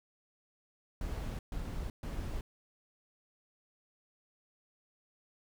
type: noise bursts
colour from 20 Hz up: brown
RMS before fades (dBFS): -38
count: 3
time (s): 1.01-2.41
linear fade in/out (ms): 2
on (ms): 380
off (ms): 130
effects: none